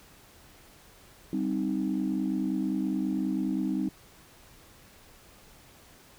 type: chord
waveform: sine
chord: C minor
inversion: second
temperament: equal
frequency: 196 / 261.6 / 311.1 Hz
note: G3 / C4 / Eb4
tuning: 0 / 0 / 0 cents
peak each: -30 dBFS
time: 1.33-3.89 s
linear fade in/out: 2 ms
effects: tanh soft clip ceiling -19 dBFS + pink hiss -55 dBFS RMS until 6.18 s